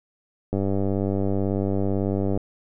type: click train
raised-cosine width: 2 ms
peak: -12 dBFS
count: 182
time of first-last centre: 0.53-2.375 s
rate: 98.1 Hz
effects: none